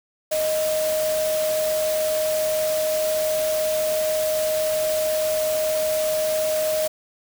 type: tone in noise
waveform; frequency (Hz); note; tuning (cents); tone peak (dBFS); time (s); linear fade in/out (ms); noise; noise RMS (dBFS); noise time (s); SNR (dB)
sine; 622.3; D#5; 0; -20; 0.31-6.88; 10; white; -30; 0.31-6.88; +7
effects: none